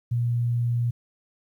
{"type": "tone", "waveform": "sine", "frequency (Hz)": 119.4, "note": "A#2", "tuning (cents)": 42, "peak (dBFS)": -21, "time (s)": [0.11, 0.91], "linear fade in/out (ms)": 10, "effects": ["10-bit"]}